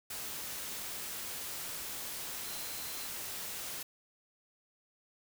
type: tone in noise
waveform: sine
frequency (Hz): 4082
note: C8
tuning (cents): -44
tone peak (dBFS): -50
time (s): 2.44-3.08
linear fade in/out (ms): 5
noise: white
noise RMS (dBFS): -41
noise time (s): 0.1-3.83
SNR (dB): -12
effects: none